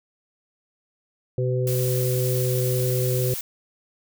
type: harmonic tone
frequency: 126.4 Hz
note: B2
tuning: 41 cents sharp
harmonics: 1 / 3 / 4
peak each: -22 / -27 / -28 dBFS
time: 1.38-3.34 s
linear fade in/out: 2 ms
type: noise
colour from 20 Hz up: blue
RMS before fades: -31 dBFS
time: 1.67-3.41 s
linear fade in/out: 2 ms
effects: none